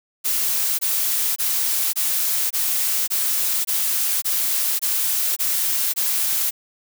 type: noise bursts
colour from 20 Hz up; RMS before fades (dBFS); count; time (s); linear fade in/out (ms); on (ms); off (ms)
blue; -21; 11; 0.24-6.51; 20; 550; 22
effects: none